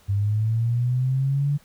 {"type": "linear sweep", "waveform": "sine", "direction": "up", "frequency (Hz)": [98, 145.9], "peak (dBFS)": -19, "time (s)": [0.08, 1.58], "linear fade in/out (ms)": 20, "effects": ["pink hiss -56 dBFS RMS until 1.64 s"]}